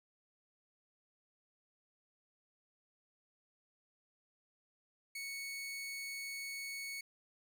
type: tone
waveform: sawtooth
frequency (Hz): 2217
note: C#7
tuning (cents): 0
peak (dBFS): -38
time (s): 5.15-7.01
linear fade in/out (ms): 5
effects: none